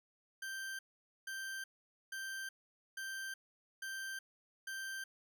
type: tone bursts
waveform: 40% pulse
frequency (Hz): 1568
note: G6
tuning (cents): 0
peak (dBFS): -40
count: 6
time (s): 0.42-5.04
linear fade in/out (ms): 5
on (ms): 370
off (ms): 480
effects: none